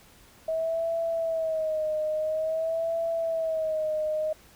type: tone with vibrato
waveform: sine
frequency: 640 Hz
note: D#5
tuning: 49 cents sharp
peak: -25 dBFS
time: 0.48-4.33 s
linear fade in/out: 5 ms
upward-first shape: sine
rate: 0.49 Hz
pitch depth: 65 cents each way
effects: pink hiss -55 dBFS RMS until 4.55 s